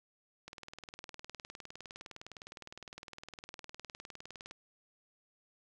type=click train; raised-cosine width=0.2 ms; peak=-29 dBFS; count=80; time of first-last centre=0.48-4.511 s; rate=19.6 Hz; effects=none